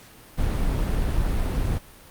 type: noise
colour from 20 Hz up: brown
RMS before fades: -23 dBFS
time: 0.37-1.79 s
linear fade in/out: 20 ms
effects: pink hiss -48 dBFS RMS until 2.1 s + Opus 48 kbps